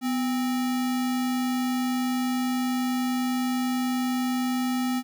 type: tone with sample-and-hold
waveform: sine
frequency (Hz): 250.4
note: B3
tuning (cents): +24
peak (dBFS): -23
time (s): 0.01-5.03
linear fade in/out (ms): 50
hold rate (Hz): 1050
effects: none